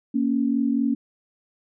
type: tone pair together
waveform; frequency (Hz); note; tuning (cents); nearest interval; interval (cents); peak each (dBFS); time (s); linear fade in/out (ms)
sine; 233.9 / 278.2; A#3 / C#4; +6 / +6; minor third; 300; -22; 0.14-0.95; 10
effects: none